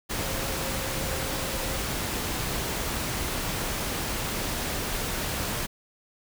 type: tone in noise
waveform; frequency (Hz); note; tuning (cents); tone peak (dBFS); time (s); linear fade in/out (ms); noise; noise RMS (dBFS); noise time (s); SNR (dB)
sine; 533; C5; +32; -39; 0.16-1.83; 20; pink; -30; 0.09-5.67; -12
effects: none